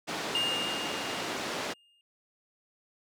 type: band-pass noise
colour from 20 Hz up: pink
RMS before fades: -35 dBFS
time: 0.07-1.74 s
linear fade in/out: 20 ms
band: 260 to 5500 Hz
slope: 12 dB/octave
type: tone with exponential decay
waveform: triangle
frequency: 2827 Hz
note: F7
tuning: 20 cents sharp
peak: -24 dBFS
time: 0.35-2.01 s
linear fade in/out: 1 ms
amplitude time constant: 360 ms
effects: none